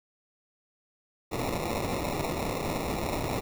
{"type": "noise with sample-and-hold", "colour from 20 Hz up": "blue", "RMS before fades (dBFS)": -31, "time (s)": [1.31, 3.41], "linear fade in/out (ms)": 20, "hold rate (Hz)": 1575, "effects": []}